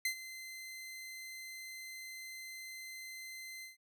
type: tone with ADSR envelope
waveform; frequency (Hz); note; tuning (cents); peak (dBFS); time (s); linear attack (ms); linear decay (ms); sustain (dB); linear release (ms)
sawtooth; 2067; C7; -22; -27; 0.05-3.77; 3; 90; -15; 140
effects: none